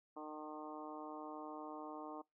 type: harmonic tone with a mistuned harmonic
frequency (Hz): 153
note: D#3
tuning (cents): -29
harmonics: 2 / 3 / 4 / 5 / 6 / 7 / 8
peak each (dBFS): -50 / -54 / -54 / -53 / -54 / -53 / -59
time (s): 0.16-2.22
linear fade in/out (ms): 10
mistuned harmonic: 6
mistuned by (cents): -16
effects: noise-tail reverb RT60 0.2 s tail -24 dB re dry